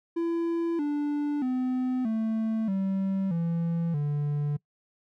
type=tone with pitch steps; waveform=triangle; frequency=336 / 292.5 / 254.6 / 221.7 / 192.98 / 168 / 146.25 Hz; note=E4 / D4 / C4 / A3 / G3 / E3 / D3; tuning=+33 / -7 / -47 / +13 / -27 / +33 / -7 cents; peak=-23 dBFS; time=0.16-4.57 s; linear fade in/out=10 ms; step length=630 ms; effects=noise-tail reverb RT60 0.1 s tail -23 dB re dry